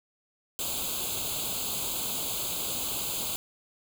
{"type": "noise with comb filter", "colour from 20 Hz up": "white", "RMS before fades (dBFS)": -32, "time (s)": [0.59, 3.36], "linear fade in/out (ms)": 0, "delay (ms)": 0.27, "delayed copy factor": 1, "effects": []}